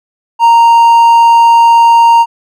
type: tone with hard clipping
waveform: triangle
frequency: 929 Hz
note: A#5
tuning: 6 cents flat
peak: -3 dBFS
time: 0.39-2.26 s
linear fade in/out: 50 ms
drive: 6 dB
effects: none